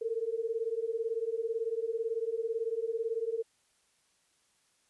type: beating tone pair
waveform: sine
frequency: 444.4 / 462.4 Hz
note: A4 / A#4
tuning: +17 / -14 cents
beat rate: 18 Hz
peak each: -34 / -33 dBFS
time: 0.01-3.43 s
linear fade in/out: 10 ms
effects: white hiss -71 dBFS RMS until 4.89 s + resampled to 24000 Hz